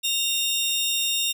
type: tone pair together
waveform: sawtooth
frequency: 2782 / 3685 Hz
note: F7 / A#7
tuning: -7 / -21 cents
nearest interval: perfect fourth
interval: 486 cents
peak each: -23 / -21 dBFS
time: 0.03-1.33 s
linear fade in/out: 20 ms
effects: none